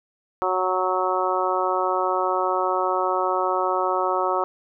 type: harmonic tone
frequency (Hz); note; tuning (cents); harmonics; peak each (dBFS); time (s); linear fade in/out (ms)
185; F#3; 0; 2 / 3 / 4 / 5 / 6 / 7; -27 / -27 / -27 / -27 / -27 / -27; 0.42-4.44; 0
effects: none